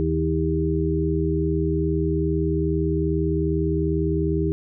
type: harmonic tone with a mistuned harmonic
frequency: 79.9 Hz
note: D#2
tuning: 47 cents sharp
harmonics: 1 / 2 / 4 / 5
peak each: -25 / -25 / -25 / -25 dBFS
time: 0-4.52 s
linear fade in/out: 0 ms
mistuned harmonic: 1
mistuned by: -56 cents
effects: none